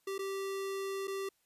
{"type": "tone with dropouts", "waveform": "square", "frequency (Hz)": 390, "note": "G4", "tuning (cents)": -9, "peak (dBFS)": -36, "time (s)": [0.07, 1.29], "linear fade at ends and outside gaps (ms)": 5, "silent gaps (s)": [[0.181, 0.19], [1.073, 1.078]], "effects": ["white hiss -75 dBFS RMS until 1.45 s", "resampled to 32000 Hz"]}